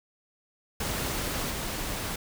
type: noise with level steps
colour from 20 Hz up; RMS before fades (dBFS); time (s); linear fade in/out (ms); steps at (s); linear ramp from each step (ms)
pink; -31 / -33; 0.8-2.16; 5; 1.5; 5
effects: none